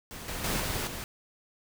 pink noise with level steps, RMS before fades -42 / -36 / -30 / -32 / -38 dBFS, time 0.11-1.04 s, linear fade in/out 0 ms, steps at 0.28 / 0.44 / 0.6 / 0.87 s, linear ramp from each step 2 ms, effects none

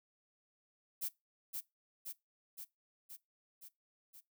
violet noise with echo, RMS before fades -38 dBFS, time 1.01-1.09 s, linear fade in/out 20 ms, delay 520 ms, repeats 6, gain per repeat -3 dB, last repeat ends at 4.21 s, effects noise-tail reverb RT60 0.2 s tail -21 dB re dry

